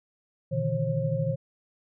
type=tone cluster; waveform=sine; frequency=120.8 / 148.5 / 161.3 / 537 Hz; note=B2 / D3 / E3 / C5; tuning=-38 / +20 / -37 / +45 cents; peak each=-30 dBFS; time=0.51-1.36 s; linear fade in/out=20 ms; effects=none